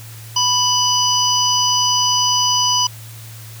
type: harmonic tone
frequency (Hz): 990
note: B5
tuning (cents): +4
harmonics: 1 / 3 / 5 / 6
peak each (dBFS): -19 / -19 / -19 / -19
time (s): 0.36-2.87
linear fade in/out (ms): 5
effects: added 112 Hz sine -34 dBFS peak until 3.6 s + white hiss -40 dBFS RMS until 3.6 s